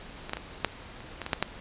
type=clicks; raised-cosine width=0.3 ms; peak=-20 / -13 / -19 / -7 / -28 / -18 / -17 / -8 / -8 dBFS; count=9; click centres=0.295 / 0.334 / 0.37 / 0.647 / 1.005 / 1.217 / 1.264 / 1.332 / 1.426 s; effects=pink hiss -45 dBFS RMS until 1.6 s + resampled to 8000 Hz